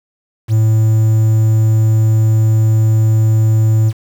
triangle tone with quantisation, 110 Hz, A2, in tune, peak -6 dBFS, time 0.48-3.93 s, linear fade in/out 50 ms, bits 6, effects none

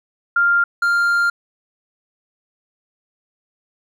sine / triangle tone pair in turn, 1396.9 / 1396.9 Hz, F6 / F6, 0 / 0 cents, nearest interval unison, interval 0 cents, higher neither, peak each -12 dBFS, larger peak neither, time 0.36-0.64 / 0.82-1.3 s, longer second, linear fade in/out 5 ms, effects none

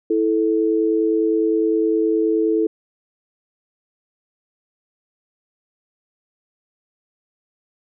sine tone pair together, 327.6 / 437.3 Hz, E4 / A4, -11 / -11 cents, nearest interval perfect fourth, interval 500 cents, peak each -18 dBFS, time 0.1-2.67 s, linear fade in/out 5 ms, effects none

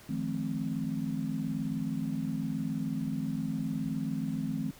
sine chord, F dominant seventh, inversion third, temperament equal with one note detuned, 155.56 / 174.61 / 214.4 / 261.6 Hz, Eb3 / F3 / A3 / C4, 0 / 0 / -45 / 0 cents, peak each -36 / -38 / -35 / -35 dBFS, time 0.09-4.71 s, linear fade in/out 5 ms, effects pink hiss -54 dBFS RMS until 4.79 s

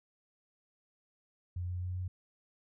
sine tone with pitch steps, 88.9 / 89.73 / 90.56 / 91.4 Hz, F2 / F2 / F#2 / F#2, +31 / +47 / -37 / -21 cents, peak -34 dBFS, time 1.56-2.08 s, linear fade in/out 5 ms, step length 130 ms, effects none

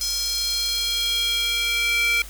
square tone with high-pass filter sweep, 466.2 Hz, A#4, in tune, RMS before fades -23 dBFS, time 0.01-2.22 s, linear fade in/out 2 ms, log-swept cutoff 5100 to 2200 Hz, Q 3.8, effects added 50 Hz sine -38 dBFS peak until 2.29 s + white hiss -42 dBFS RMS until 2.29 s

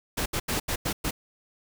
pink noise bursts at uneven times, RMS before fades -28 dBFS, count 6, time 0.17-0.26 / 0.33-0.4 / 0.48-0.6 / 0.68-0.76 / 0.85-0.93 / 1.04-1.11 s, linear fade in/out 10 ms, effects none

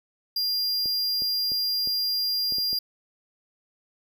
square tone, 4800 Hz, D8, 37 cents sharp, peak -24 dBFS, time 0.36-2.79 s, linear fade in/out 5 ms
clicks, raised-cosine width 2 ms, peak -28 dBFS, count 7, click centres 0.858 / 1.221 / 1.519 / 1.874 / 2.523 / 2.584 / 2.73 s
effects 10-bit

